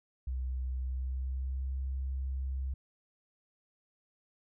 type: tone with pitch glide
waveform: sine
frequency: 63.9 to 66.19 Hz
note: C2 to C2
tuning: -40 to +21 cents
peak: -32 dBFS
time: 0.27-2.74 s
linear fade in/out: 5 ms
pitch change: +61 cents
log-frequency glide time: 0.78-1.74 s
effects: none